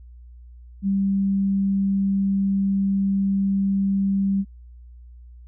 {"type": "tone", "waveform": "sine", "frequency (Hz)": 196, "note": "G3", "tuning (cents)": 0, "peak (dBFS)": -18, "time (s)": [0.82, 4.45], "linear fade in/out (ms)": 50, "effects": ["added 60 Hz sine -41 dBFS peak until 5.47 s"]}